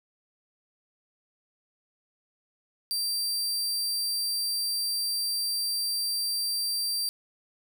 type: tone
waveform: sawtooth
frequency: 4700 Hz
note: D8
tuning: 1 cent sharp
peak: -24 dBFS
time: 2.91-7.09 s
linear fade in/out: 0 ms
effects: none